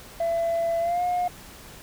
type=tone with pitch glide; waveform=sine; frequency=671 to 715 Hz; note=E5 to F5; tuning=+31 to +41 cents; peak=-20 dBFS; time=0.2-1.28 s; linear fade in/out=5 ms; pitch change=+110 cents; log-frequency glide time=0.8-1.02 s; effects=tanh soft clip ceiling -20 dBFS + pink hiss -45 dBFS RMS until 1.82 s